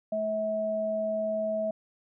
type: tone pair together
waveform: sine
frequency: 215.5 / 645.8 Hz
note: A3 / E5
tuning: -36 / -36 cents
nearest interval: octave + perfect fifth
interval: 1900 cents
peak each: -36 / -27 dBFS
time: 0.12-1.71 s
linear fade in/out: 5 ms
effects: none